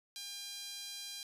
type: tone with high-pass filter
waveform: sawtooth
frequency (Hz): 803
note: G5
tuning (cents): +41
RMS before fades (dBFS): -45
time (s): 0.16-1.23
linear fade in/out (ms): 0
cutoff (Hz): 4000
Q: 2
effects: resampled to 32000 Hz